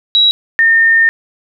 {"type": "tone pair in turn", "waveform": "sine", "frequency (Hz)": [3877, 1820.2], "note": ["B7", "A#6"], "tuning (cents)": [-33, -42], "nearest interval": "octave + minor second", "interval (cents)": 1309, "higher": "first", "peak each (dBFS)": -6, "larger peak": "neither", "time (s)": [[0.15, 0.31], [0.59, 1.09]], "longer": "second", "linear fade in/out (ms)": 0, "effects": []}